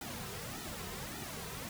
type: noise with flanger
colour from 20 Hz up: pink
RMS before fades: -43 dBFS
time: 0.01-1.69 s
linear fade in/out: 2 ms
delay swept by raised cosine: 1.8 to 3.6 ms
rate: 1.7 Hz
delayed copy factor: -0.9
effects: none